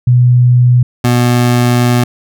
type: tone pair in turn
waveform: sine / 25% pulse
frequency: 123.47 / 121.91 Hz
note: B2 / B2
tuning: 0 / -22 cents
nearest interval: unison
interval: 22 cents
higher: first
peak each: -4 dBFS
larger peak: neither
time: 0.07-0.83 / 1.04-2.04 s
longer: second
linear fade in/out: 5 ms
effects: none